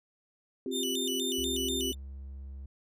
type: chord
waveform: sine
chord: C suspended fourth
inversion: none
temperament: equal with one note detuned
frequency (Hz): 261.6 / 351 / 392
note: C4 / F4 / G4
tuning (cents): 0 / +9 / 0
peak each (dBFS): -35 / -38 / -36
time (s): 0.66-1.92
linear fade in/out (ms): 2
type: tone with vibrato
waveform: sawtooth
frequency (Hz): 3272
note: G#7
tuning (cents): -26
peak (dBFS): -29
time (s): 0.71-1.95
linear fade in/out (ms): 50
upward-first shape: square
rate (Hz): 4.1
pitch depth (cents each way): 170
type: tone with pitch glide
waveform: triangle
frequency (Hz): 69.5 to 67.91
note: C#2 to C#2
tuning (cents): +5 to -35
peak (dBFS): -38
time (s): 1.38-2.66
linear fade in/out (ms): 5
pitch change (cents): -40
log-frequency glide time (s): 1.67-1.84
effects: none